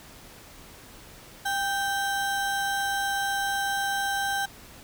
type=ring-modulated tone; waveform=square; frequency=1178 Hz; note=D6; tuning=5 cents sharp; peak=-23 dBFS; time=1.45-4.46 s; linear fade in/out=10 ms; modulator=382 Hz; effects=pink hiss -48 dBFS RMS until 4.83 s